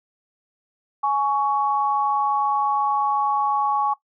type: tone pair together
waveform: sine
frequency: 837 / 1117.3 Hz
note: G#5 / C#6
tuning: +13 / +13 cents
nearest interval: perfect fourth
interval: 500 cents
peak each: -21 dBFS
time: 1.03-3.94 s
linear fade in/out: 10 ms
effects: noise-tail reverb RT60 0.1 s tail -17 dB re dry